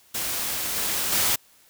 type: noise with level steps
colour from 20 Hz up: white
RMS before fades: -28 / -26 / -22 dBFS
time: 0.14-1.36 s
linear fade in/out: 10 ms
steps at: 0.76 / 1.12 s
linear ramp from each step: 5 ms
effects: white hiss -57 dBFS RMS until 1.69 s